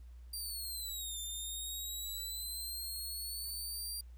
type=exponential two-way sweep; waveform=15% pulse; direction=down then up; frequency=4748 to 3567 to 4748 Hz; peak=-33 dBFS; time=0.33-4.01 s; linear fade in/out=5 ms; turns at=1.19 s; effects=added 60 Hz sine -49 dBFS peak until 4.17 s + pink hiss -73 dBFS RMS until 4.17 s